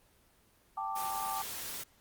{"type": "chord", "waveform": "sine", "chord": "G suspended second", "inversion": "none", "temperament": "just", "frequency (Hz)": [784, 882, 1176], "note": ["G5", "A5", "D6"], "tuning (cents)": [0, 4, 2], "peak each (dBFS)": -38, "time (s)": [0.77, 1.42], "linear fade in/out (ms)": 5}
{"type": "noise", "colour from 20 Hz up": "white", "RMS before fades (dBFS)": -41, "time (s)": [0.95, 1.84], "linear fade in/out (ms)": 20}
{"effects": ["pink hiss -66 dBFS RMS until 2 s", "Opus 24 kbps"]}